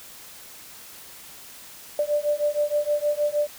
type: beating tone pair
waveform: sine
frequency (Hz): 587 / 593.4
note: D5 / D5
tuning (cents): -1 / +18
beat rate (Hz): 6.4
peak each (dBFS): -24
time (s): 1.99-3.47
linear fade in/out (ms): 2
effects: white hiss -44 dBFS RMS until 3.58 s